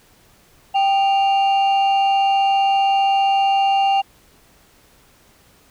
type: tone pair together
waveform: sine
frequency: 785.6 / 2794 Hz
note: G5 / F7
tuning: +4 / 0 cents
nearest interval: octave + minor seventh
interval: 2196 cents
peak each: -12 / -22 dBFS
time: 0.74-4.02 s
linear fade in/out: 20 ms
effects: tanh soft clip ceiling -11 dBFS + pink hiss -53 dBFS RMS until 5.7 s